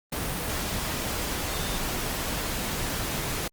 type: tone in noise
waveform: sine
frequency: 3600 Hz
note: A7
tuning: 39 cents sharp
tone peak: -41 dBFS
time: 1.53-1.77 s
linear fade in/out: 5 ms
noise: pink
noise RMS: -30 dBFS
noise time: 0.12-3.48 s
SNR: -14 dB
effects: Opus 32 kbps